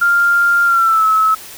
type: tone with pitch glide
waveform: sine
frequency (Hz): 1396.9 to 1295.8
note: F6 to E6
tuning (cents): 0 to -30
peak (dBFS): -9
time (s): 0.01-1.35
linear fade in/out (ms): 10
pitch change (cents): -130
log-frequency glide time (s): 0.65-1.06
effects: white hiss -34 dBFS RMS until 1.57 s